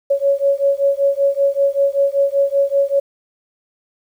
sine beating tone pair, 554.4 / 559.6 Hz, C#5 / C#5, 0 / +16 cents, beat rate 5.2 Hz, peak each -16 dBFS, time 0.1-3 s, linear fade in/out 10 ms, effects 8-bit

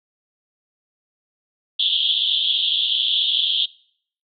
white band-pass noise, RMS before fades -20 dBFS, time 1.79-3.66 s, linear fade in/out 10 ms, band 3100 to 3600 Hz, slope 96 dB/octave, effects noise-tail reverb RT60 0.6 s tail -23 dB re dry

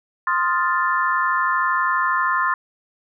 sine chord, F dominant seventh, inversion second, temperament equal, 1046.5 / 1244.5 / 1396.9 / 1760 Hz, C6 / Eb6 / F6 / A6, 0 / 0 / 0 / 0 cents, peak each -20 / -25 / -25 / -23 dBFS, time 0.27-2.54 s, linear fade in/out 2 ms, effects none

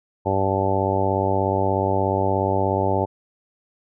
harmonic tone, 96.8 Hz, G2, 21 cents flat, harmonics 1 / 2 / 3 / 4 / 5 / 6 / 7 / 8 / 9, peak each -25 / -30 / -29 / -26 / -28 / -26 / -29 / -29 / -25 dBFS, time 0.25-3.06 s, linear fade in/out 20 ms, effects none

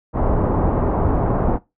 pink low-pass noise, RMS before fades -18 dBFS, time 0.13-1.59 s, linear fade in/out 50 ms, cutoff 1000 Hz, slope 24 dB/octave, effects noise-tail reverb RT60 0.2 s tail -18 dB re dry

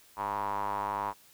square tone with band-pass filter, 50.7 Hz, G#1, 41 cents flat, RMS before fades -33 dBFS, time 0.16-1.14 s, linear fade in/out 50 ms, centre 970 Hz, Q 6.6, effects white hiss -59 dBFS RMS until 1.33 s

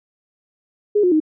sine tone with pitch steps, 415.3 / 359.5 / 311.1 Hz, G#4 / F#4 / D#4, 0 / -50 / 0 cents, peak -12 dBFS, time 0.95-1.202 s, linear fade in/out 10 ms, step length 84 ms, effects none

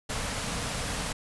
pink band-stop noise, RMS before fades -32 dBFS, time 0.09-1.13 s, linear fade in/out 10 ms, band 300 to 420 Hz, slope 96 dB/octave, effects resampled to 24000 Hz

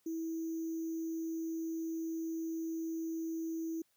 sine tone with sample-and-hold, 326.5 Hz, E4, 17 cents flat, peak -35 dBFS, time 0.06-3.82 s, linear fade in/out 5 ms, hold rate 6300 Hz, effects white hiss -75 dBFS RMS until 3.96 s

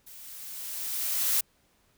blue noise with level ramp, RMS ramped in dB -48 to -24 dBFS, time 0.06-1.41 s, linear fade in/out 10 ms, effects pink hiss -67 dBFS RMS until 1.97 s

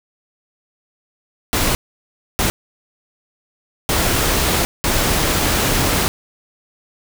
pink noise bursts at uneven times, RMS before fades -17 dBFS, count 4, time 1.53-1.75 / 2.39-2.5 / 3.89-4.65 / 4.84-6.08 s, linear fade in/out 0 ms, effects none

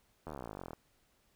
slowing click train, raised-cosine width 1 ms, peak -29 dBFS, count 27, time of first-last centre 0.27-0.733 s, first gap 12 ms, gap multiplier 1.03, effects pink hiss -72 dBFS RMS until 1.35 s

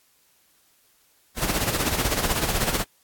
pink noise with tremolo, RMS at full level -22 dBFS, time 1.36-2.85 s, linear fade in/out 50 ms, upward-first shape sine, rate 16 Hz, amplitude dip 60%, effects white hiss -62 dBFS RMS until 3.03 s + AAC 64 kbps

